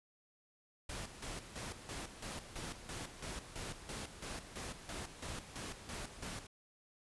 pink noise with tremolo, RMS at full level -44 dBFS, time 0.89-6.47 s, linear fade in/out 5 ms, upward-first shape square, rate 3 Hz, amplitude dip 65%, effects resampled to 24000 Hz

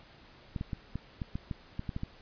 clicks, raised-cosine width 5 ms, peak -22 dBFS, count 11, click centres 0.562 / 0.611 / 0.732 / 0.956 / 1.218 / 1.355 / 1.512 / 1.794 / 1.892 / 1.964 / 2.034 s, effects pink hiss -56 dBFS RMS until 2.21 s + resampled to 11025 Hz

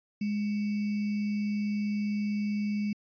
sine tone with sample-and-hold, 207.7 Hz, G#3, in tune, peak -27 dBFS, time 0.21-2.93 s, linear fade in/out 5 ms, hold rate 2450 Hz, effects resampled to 11025 Hz

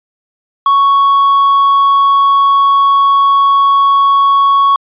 triangle tone, 1111 Hz, C#6, 4 cents sharp, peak -4 dBFS, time 0.66-4.76 s, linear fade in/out 2 ms, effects resampled to 8000 Hz

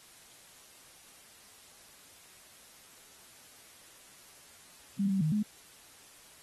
sine tone with pitch steps, 198.4 / 193.4 / 155.5 / 210.4 Hz, G3 / G3 / D#3 / G#3, +21 / -23 / -1 / +23 cents, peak -26 dBFS, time 4.99-5.43 s, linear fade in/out 10 ms, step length 110 ms, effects white hiss -56 dBFS RMS until 6.42 s + AAC 32 kbps

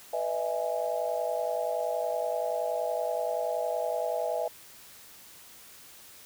sine chord, E major seventh, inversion second, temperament equal with one note detuned, 493.9 / 608.7 / 659.3 / 830.6 Hz, B4 / D#5 / E5 / G#5, 0 / -38 / 0 / 0 cents, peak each -34 / -33 / -31 / -36 dBFS, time 0.13-4.48 s, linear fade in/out 5 ms, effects white hiss -51 dBFS RMS until 6.25 s

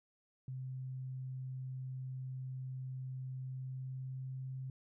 sine tone with pitch glide, 130 to 131.28 Hz, C3 to C3, -11 to +6 cents, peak -40 dBFS, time 0.48-4.7 s, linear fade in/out 2 ms, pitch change +17 cents, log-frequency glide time 3.34-4.56 s, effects none

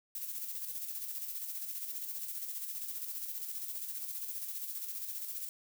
violet noise with tremolo, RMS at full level -39 dBFS, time 0.15-5.49 s, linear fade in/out 2 ms, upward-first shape square, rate 15 Hz, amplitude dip 40%, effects none

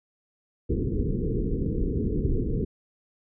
pink low-pass noise, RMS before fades -26 dBFS, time 0.69-2.65 s, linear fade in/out 10 ms, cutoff 470 Hz, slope 96 dB/octave, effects none

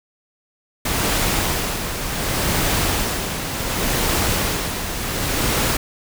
pink noise with tremolo, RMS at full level -19 dBFS, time 0.85-5.77 s, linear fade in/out 5 ms, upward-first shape sine, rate 0.68 Hz, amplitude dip 55%, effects none

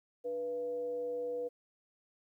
sine tone with frequency modulation, 489.1 Hz, B4, 17 cents flat, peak -34 dBFS, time 0.24-1.49 s, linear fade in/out 20 ms, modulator 192 Hz, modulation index 0.32, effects 12-bit

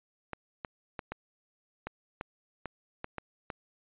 clicks, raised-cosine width 0.5 ms, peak -21 dBFS, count 10, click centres 0.333 / 0.648 / 0.992 / 1.12 / 1.87 / 2.211 / 2.657 / 3.044 / 3.183 / 3.502 s, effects resampled to 8000 Hz

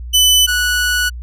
sawtooth tone pair in turn, 3000 / 1473.4 Hz, F#7 / F#6, +23 / -8 cents, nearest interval octave, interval 1231 cents, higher first, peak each -5 / -10 dBFS, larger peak first, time 0.13-0.47 / 0.47-1.1 s, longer second, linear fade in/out 20 ms, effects added 60 Hz sine -25 dBFS peak until 1.22 s + resampled to 32000 Hz

